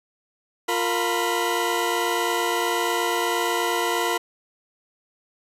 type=tone cluster; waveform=20% pulse; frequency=351 / 460.8 / 990 Hz; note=F4 / A#4 / B5; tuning=+9 / -20 / +4 cents; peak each=-21 dBFS; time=0.68-4.18 s; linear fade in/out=10 ms; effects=resampled to 32000 Hz